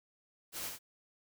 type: noise with echo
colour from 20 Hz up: white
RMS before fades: -41 dBFS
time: 0.52-0.72 s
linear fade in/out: 50 ms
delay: 70 ms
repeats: 1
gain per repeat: -4 dB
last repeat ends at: 0.79 s
effects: none